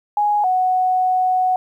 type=tone pair in turn; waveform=sine; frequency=830.6 / 740 Hz; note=G#5 / F#5; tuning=0 / 0 cents; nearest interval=major second; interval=200 cents; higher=first; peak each=-14 dBFS; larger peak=neither; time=0.17-0.44 / 0.44-1.56 s; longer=second; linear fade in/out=2 ms; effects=9-bit